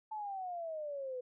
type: exponential sweep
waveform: sine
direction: down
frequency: 880 to 493.9 Hz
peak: -38 dBFS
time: 0.11-1.21 s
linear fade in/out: 10 ms
effects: none